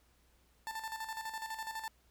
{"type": "tone with tremolo", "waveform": "30% pulse", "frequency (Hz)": 887, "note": "A5", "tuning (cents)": 14, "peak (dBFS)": -35, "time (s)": [0.67, 1.88], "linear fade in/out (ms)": 0, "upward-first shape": "square", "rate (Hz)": 12, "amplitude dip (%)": 60, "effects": ["added 60 Hz sine -69 dBFS peak until 2.1 s", "pink hiss -71 dBFS RMS until 2.1 s"]}